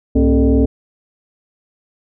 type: tone with frequency modulation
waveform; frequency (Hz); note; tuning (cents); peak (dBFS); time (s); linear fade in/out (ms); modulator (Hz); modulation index
sine; 103.83; G#2; 0; -9; 0.15-0.66; 10; 168; 2
effects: none